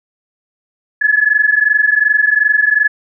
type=tone pair together; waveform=sine; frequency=1695.3 / 1718 Hz; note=G#6 / A6; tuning=+35 / -42 cents; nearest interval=unison; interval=23 cents; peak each=-12 dBFS; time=1.01-2.88 s; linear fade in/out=10 ms; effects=none